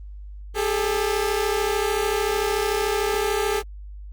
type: tone pair together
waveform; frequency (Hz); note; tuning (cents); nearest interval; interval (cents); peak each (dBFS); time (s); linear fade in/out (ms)
sawtooth; 401.3 / 434.8; G4 / A4; +41 / -21; minor second; 138; -20; 0.54-3.63; 50
effects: added 50 Hz sine -35 dBFS peak until 4.12 s + Opus 24 kbps